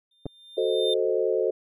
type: tone with exponential growth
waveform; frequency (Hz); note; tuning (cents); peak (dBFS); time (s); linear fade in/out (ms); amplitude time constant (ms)
triangle; 3600; A7; +39; -23; 0.11-0.94; 5; 180
type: clicks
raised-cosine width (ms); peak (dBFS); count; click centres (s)
2; -20; 2; 0.257 / 0.264
type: chord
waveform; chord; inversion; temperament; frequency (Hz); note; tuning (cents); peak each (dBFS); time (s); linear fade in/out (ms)
sine; F# diminished seventh; none; equal; 370 / 440 / 523.3 / 622.3; F#4 / A4 / C5 / Eb5; 0 / 0 / 0 / 0; -27 / -25 / -27 / -31; 0.57-1.51; 10
effects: none